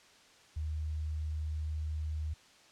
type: tone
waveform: sine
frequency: 77.2 Hz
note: D#2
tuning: 13 cents flat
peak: -33 dBFS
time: 0.56-2.34 s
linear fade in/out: 10 ms
effects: white hiss -60 dBFS RMS until 2.71 s + low-pass 6000 Hz 12 dB/octave